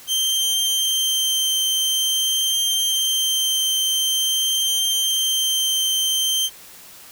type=tone with vibrato; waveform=sawtooth; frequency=3136 Hz; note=G7; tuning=in tune; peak=-15 dBFS; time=0.07-6.5 s; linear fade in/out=50 ms; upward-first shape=triangle; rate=0.47 Hz; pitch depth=10 cents each way; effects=white hiss -43 dBFS RMS until 7.11 s